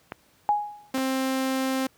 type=clicks; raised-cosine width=0.5 ms; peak=-17 dBFS; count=2; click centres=0.121 / 0.98 s
type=tone with exponential decay; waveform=sine; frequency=830.6 Hz; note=G#5; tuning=in tune; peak=-16 dBFS; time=0.49-0.91 s; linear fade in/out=0 ms; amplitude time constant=90 ms
type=tone; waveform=sawtooth; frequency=263.7 Hz; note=C4; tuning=14 cents sharp; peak=-20 dBFS; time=0.94-1.87 s; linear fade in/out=5 ms
effects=pink hiss -61 dBFS RMS until 1.97 s + high-pass 80 Hz 12 dB/octave